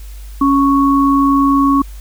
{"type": "tone pair together", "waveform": "sine", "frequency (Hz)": [277.2, 1108.8], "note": ["C#4", "C#6"], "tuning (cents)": [0, 0], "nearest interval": "2 octaves", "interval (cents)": 2400, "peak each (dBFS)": [-10, -13], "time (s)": [0.41, 1.82], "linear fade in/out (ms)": 5, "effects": ["added 50 Hz sine -28 dBFS peak until 2 s", "white hiss -44 dBFS RMS until 2 s"]}